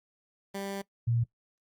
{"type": "tone pair in turn", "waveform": ["15% pulse", "sine"], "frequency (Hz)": [197.3, 117.32], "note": ["G3", "A#2"], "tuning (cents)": [11, 12], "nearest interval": "major sixth", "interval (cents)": 899, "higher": "first", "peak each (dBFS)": [-28, -24], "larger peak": "second", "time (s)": [[0.54, 0.82], [1.07, 1.24]], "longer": "first", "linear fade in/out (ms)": 10, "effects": ["noise-tail reverb RT60 0.1 s tail -20 dB re dry", "Opus 48 kbps"]}